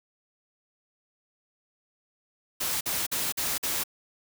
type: noise bursts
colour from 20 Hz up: white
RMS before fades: -29 dBFS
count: 5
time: 2.6-3.838 s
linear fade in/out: 10 ms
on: 210 ms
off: 47 ms
effects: none